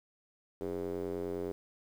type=tone with band-pass filter; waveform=square; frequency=44.89 Hz; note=F1; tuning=48 cents sharp; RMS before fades=-37 dBFS; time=0.61-1.52 s; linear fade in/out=0 ms; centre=410 Hz; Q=3.7; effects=10-bit

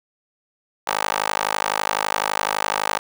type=tone with high-pass filter; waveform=15% pulse; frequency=51.91 Hz; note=G#1; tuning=in tune; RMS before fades=-23 dBFS; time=0.87-2.99 s; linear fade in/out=5 ms; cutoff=860 Hz; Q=1.8; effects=none

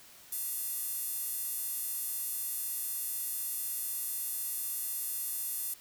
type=tone with high-pass filter; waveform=square; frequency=392 Hz; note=G4; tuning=in tune; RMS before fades=-36 dBFS; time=0.32-5.74 s; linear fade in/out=5 ms; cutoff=11000 Hz; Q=1.6; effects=white hiss -55 dBFS RMS until 5.8 s

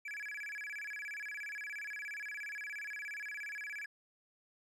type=tone with vibrato; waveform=triangle; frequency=1975.5 Hz; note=B6; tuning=in tune; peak=-39 dBFS; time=0.05-3.86 s; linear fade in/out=5 ms; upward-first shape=square; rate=17 Hz; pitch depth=280 cents each way; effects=none

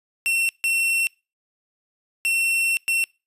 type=tone bursts at uneven times; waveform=45% pulse; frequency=2710 Hz; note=E7; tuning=47 cents sharp; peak=-19 dBFS; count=4; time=0.26-0.49 / 0.64-1.07 / 2.25-2.77 / 2.88-3.04 s; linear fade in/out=0 ms; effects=noise-tail reverb RT60 0.3 s tail -26 dB re dry + resampled to 32000 Hz

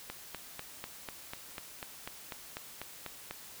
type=click train; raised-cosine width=0.3 ms; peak=-23 dBFS; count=14; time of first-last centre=0.1-3.31 s; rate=4.05 Hz; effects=white hiss -50 dBFS RMS until 3.6 s

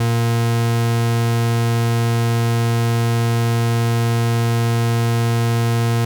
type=tone; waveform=40% pulse; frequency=116.54 Hz; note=A#2; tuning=in tune; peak=-14 dBFS; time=0-6.05 s; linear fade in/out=5 ms; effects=none

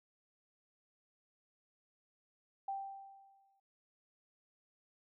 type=tone with exponential decay; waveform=sine; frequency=784 Hz; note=G5; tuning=in tune; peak=-35 dBFS; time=2.68-3.6 s; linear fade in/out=5 ms; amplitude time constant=200 ms; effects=none

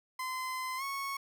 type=tone with pitch glide; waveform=30% pulse; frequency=1029 to 1102.9 Hz; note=C6 to C#6; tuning=-29 to -9 cents; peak=-32 dBFS; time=0.19-1.17 s; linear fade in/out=5 ms; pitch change=+120 cents; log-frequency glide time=0.77-0.83 s; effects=none

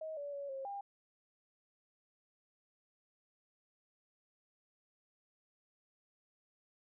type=tone with pitch steps; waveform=sine; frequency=632 / 574 / 564 / 538 / 801 Hz; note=D#5 / D5 / C#5 / C5 / G5; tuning=+27 / -40 / +30 / +48 / +37 cents; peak=-40 dBFS; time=0.01-0.81 s; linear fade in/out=5 ms; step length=160 ms; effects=none

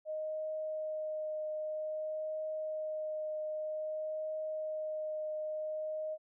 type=tone with vibrato; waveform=sine; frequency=620 Hz; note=D#5; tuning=6 cents flat; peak=-35 dBFS; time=0.05-6.18 s; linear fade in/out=50 ms; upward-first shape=triangle; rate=0.52 Hz; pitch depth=11 cents each way; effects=none

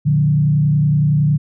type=tone with frequency modulation; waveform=sine; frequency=148.1 Hz; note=D3; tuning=15 cents sharp; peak=-11 dBFS; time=0.05-1.38 s; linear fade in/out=20 ms; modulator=30.8 Hz; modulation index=0.65; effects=none

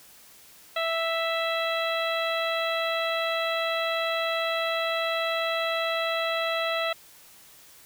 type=harmonic tone; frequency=659.3 Hz; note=E5; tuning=in tune; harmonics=1 / 2 / 3 / 4 / 5 / 6; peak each=-28 / -31 / -33 / -34 / -35 / -36 dBFS; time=0.76-6.93 s; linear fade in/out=5 ms; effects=white hiss -52 dBFS RMS until 7.85 s

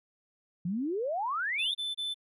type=exponential sweep; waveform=sine; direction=up; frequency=164.81 to 3729 Hz; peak=-29 dBFS; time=0.65-1.74 s; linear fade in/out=5 ms
type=tone bursts; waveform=triangle; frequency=3520 Hz; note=A7; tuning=in tune; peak=-30 dBFS; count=3; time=1.58-2.144 s; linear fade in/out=20 ms; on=170 ms; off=27 ms
effects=resampled to 32000 Hz

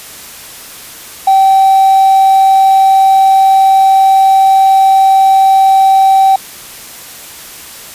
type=tone with hard clipping; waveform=triangle; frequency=773 Hz; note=G5; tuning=24 cents flat; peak=-4 dBFS; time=1.27-6.36 s; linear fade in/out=5 ms; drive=4 dB; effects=white hiss -30 dBFS RMS until 7.94 s + resampled to 32000 Hz

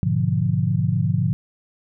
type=chord; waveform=sine; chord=G# diminished seventh; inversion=none; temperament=equal; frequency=103.83 / 123.47 / 146.83 / 174.61 Hz; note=G#2 / B2 / D3 / F3; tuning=0 / 0 / 0 / 0 cents; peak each=-23 dBFS; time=0.03-1.33 s; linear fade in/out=0 ms; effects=none

